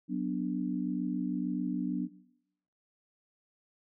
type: chord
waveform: sine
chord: B minor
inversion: second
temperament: equal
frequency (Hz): 185 / 246.9 / 293.7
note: F#3 / B3 / D4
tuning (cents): 0 / 0 / 0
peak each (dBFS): -34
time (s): 0.08-2.09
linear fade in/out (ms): 50
effects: noise-tail reverb RT60 0.8 s tail -19 dB re dry